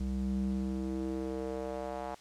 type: tone with band-pass filter sweep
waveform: square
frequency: 65.1 Hz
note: C2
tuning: 8 cents flat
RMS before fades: -35 dBFS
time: 0-2.15 s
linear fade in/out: 5 ms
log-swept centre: 140 to 790 Hz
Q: 2.5
effects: white hiss -57 dBFS RMS until 2.2 s + low-pass 7000 Hz 12 dB/octave